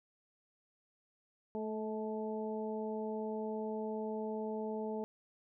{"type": "harmonic tone with a mistuned harmonic", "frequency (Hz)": 217.4, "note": "A3", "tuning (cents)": -21, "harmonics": [1, 2, 3, 4], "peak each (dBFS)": [-40, -39, -45, -46], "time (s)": [1.55, 5.04], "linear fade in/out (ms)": 0, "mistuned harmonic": 3, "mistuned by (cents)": -21, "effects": []}